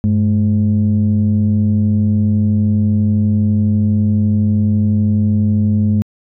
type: tone pair together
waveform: sine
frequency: 100.2 / 212.3 Hz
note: G2 / G#3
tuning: +38 / +38 cents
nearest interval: octave + minor second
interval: 1300 cents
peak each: -12 dBFS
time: 0.04-6.02 s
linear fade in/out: 0 ms
effects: tanh soft clip ceiling -6 dBFS